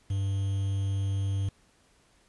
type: tone with quantisation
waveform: triangle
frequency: 98 Hz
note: G2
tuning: in tune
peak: -24 dBFS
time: 0.1-1.49 s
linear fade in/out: 5 ms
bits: 8
effects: pink hiss -64 dBFS RMS until 2.28 s + resampled to 24000 Hz